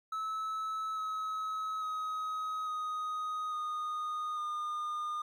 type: tone with pitch steps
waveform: triangle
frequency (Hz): 1300 / 1282.8 / 1265.9 / 1249.2 / 1232.7 / 1216.5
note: E6 / E6 / D#6 / D#6 / D#6 / D#6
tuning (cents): -24 / -48 / +30 / +7 / -17 / -39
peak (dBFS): -32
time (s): 0.12-5.22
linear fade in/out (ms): 5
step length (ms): 850
effects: 12-bit